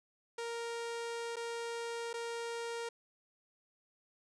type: tone with dropouts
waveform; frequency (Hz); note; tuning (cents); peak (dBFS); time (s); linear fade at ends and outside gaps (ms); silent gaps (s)
sawtooth; 466.2; A#4; 0; -34; 0.38-2.89; 5; 1.359-1.366 / 2.131-2.139
effects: resampled to 22050 Hz